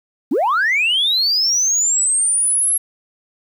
sine linear sweep, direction up, 214.3 to 11280 Hz, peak -12 dBFS, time 0.31-2.78 s, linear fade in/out 10 ms, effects tanh soft clip ceiling -11 dBFS + 8-bit

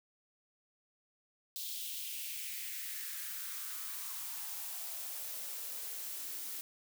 blue noise with high-pass filter sweep, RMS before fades -42 dBFS, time 1.56-6.61 s, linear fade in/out 0 ms, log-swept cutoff 3700 to 280 Hz, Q 2.9, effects none

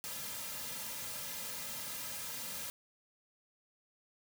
white noise with comb filter, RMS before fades -42 dBFS, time 0.04-2.7 s, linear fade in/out 0 ms, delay 2.7 ms, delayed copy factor -0.9, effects none

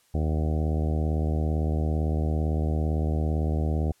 harmonic tone with a mistuned harmonic, 77.78 Hz, D#2, in tune, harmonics 1 / 2 / 3 / 4 / 5 / 6 / 7 / 8 / 9 / 10, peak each -24 / -30 / -34 / -36 / -38 / -40 / -41 / -42 / -43 / -44 dBFS, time 0.14-3.92 s, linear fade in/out 5 ms, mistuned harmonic 10, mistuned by -30 cents, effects white hiss -64 dBFS RMS until 4 s + low-pass 12000 Hz 12 dB/octave

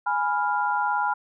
sine chord, F diminished, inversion first, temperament equal, 830.6 / 987.8 / 1396.9 Hz, Ab5 / Cb6 / F6, 0 / 0 / 0 cents, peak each -25 / -26 / -27 dBFS, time 0.06-1.14 s, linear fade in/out 10 ms, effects none

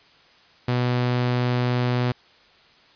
sawtooth tone, 123.47 Hz, B2, in tune, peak -16 dBFS, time 0.68-2.12 s, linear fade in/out 5 ms, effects white hiss -54 dBFS RMS until 2.95 s + resampled to 11025 Hz

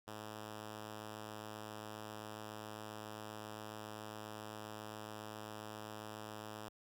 5% pulse tone, 107.4 Hz, A2, 41 cents flat, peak -35 dBFS, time 0.07-6.69 s, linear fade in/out 10 ms, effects none

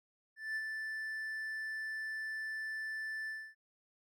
triangle tone with ADSR envelope, 1760 Hz, A6, in tune, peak -32 dBFS, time 0.36-3.55 s, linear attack 200 ms, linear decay 49 ms, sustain -4 dB, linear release 270 ms, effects none

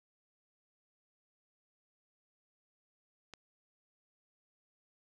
click, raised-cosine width 0.2 ms, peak -30 dBFS, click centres 3.337 s, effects none

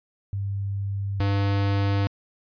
sine / square tone pair in turn, 99.2 / 99.71 Hz, G2 / G2, +21 / +30 cents, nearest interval unison, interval 9 cents, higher second, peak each -25 / -21 dBFS, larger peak second, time 0.33-1.2 / 1.2-2.07 s, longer neither, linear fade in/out 0 ms, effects resampled to 11025 Hz

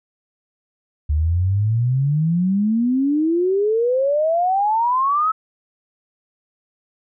sine exponential sweep, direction up, 72.5 to 1308 Hz, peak -15 dBFS, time 1.09-5.32 s, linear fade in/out 10 ms, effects none

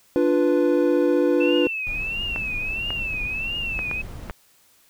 triangle chord, B diminished, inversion first, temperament equal, 293.7 / 349.2 / 493.9 Hz, D4 / F4 / B4, 0 / 0 / 0 cents, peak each -19 dBFS, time 0.16-1.67 s, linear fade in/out 0 ms
sine tone with vibrato, 2637 Hz, E7, in tune, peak -25 dBFS, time 1.4-4.02 s, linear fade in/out 10 ms, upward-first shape triangle, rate 1.5 Hz, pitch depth 140 cents each way
brown noise, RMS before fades -34 dBFS, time 1.87-4.31 s, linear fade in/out 0 ms
clicks, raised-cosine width 0.5 ms, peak -15 dBFS, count 5, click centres 2.361 / 2.905 / 3.791 / 3.913 / 4.298 s
effects white hiss -58 dBFS RMS until 4.89 s

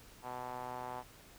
sawtooth tone with band-pass filter, 125 Hz, B2, 21 cents sharp, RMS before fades -43 dBFS, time 0.22-1.04 s, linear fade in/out 50 ms, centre 870 Hz, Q 3.4, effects pink hiss -58 dBFS RMS until 1.38 s

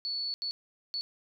sine tone bursts at uneven times, 4435 Hz, C#8, in tune, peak -31 dBFS, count 3, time 0.05-0.34 / 0.42-0.51 / 0.94-1.01 s, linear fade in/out 0 ms, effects none

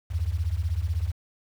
sine beating tone pair, 74.5 / 90.5 Hz, D2 / F#2, +25 / -38 cents, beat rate 16 Hz, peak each -27 dBFS, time 0.1-1.12 s, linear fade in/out 20 ms, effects 8-bit

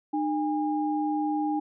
sine tone pair together, 303.4 / 814 Hz, D#4 / G#5, -44 / -35 cents, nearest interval octave + perfect fourth, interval 1709 cents, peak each -26 / -29 dBFS, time 0.13-1.6 s, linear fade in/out 10 ms, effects none

